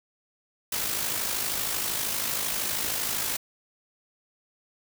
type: noise with amplitude modulation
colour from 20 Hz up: white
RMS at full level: -27 dBFS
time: 0.72-3.37 s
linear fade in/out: 5 ms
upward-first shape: sine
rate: 52.8 Hz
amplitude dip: 45%
effects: none